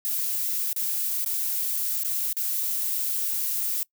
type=noise with dropouts; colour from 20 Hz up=violet; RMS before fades=-27 dBFS; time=0.05-3.83 s; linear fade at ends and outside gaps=0 ms; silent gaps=0.729-0.763 / 1.245-1.261 / 2.034-2.048 / 2.328-2.368 s; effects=noise-tail reverb RT60 0.1 s tail -23 dB re dry